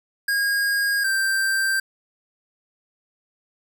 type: tone pair in turn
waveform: square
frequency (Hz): 1630 / 1569.9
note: G#6 / G6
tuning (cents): -33 / +2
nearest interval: minor second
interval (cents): 65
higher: first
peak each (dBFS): -20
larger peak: neither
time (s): 0.28-1.04 / 1.04-1.8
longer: neither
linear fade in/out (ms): 5
effects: none